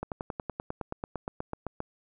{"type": "slowing click train", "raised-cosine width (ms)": 1, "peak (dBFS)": -19, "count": 17, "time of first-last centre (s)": [0.03, 1.804], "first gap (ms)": 88, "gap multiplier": 1.03, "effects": []}